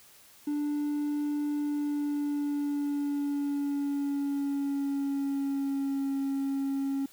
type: tone with pitch glide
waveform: triangle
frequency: 293.7 to 274 Hz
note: D4 to C#4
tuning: 0 to -20 cents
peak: -25 dBFS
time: 0.47-7.06 s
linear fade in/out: 5 ms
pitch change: -120 cents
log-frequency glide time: 1.53-6.14 s
effects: tanh soft clip ceiling -21 dBFS + white hiss -56 dBFS RMS until 7.12 s